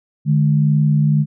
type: tone pair together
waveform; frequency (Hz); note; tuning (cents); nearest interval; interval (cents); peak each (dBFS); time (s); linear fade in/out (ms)
sine; 149.34 / 211.2; D3 / G#3; +29 / +29; tritone; 600; -12 / -19; 0.25-1.26; 50
effects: none